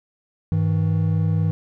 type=tone pair together; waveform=triangle; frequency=100.79 / 160 Hz; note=G2 / D#3; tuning=+49 / +49 cents; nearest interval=minor sixth; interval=800 cents; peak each=-18 dBFS; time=0.52-1.51 s; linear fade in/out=0 ms; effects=none